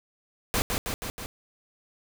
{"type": "noise with echo", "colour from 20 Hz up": "pink", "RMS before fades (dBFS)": -25, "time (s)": [0.54, 0.62], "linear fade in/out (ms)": 0, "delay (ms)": 160, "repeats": 4, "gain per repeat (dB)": -3, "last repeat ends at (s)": 1.26, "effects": []}